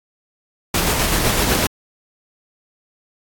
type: noise with tremolo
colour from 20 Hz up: pink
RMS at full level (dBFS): -17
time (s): 0.74-1.67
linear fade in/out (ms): 5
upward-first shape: square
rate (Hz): 7.9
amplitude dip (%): 25
effects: AAC 64 kbps